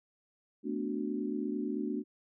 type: chord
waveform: sine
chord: B minor seventh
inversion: third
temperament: equal with one note detuned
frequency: 220 / 248.9 / 293.7 / 370 Hz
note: A3 / B3 / D4 / F#4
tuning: 0 / +14 / 0 / 0 cents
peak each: -37 / -38 / -36 / -39 dBFS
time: 0.63-2.04 s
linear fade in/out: 50 ms
effects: none